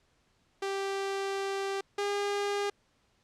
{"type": "tone pair in turn", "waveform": "sawtooth", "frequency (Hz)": [392, 405.6], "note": ["G4", "G#4"], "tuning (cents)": [0, -41], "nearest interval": "minor second", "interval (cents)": 59, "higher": "second", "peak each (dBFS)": [-27, -25], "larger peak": "second", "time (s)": [[0.62, 1.81], [1.98, 2.7]], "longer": "first", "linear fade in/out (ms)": 5, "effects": ["pink hiss -70 dBFS RMS until 3.23 s", "low-pass 7000 Hz 12 dB/octave"]}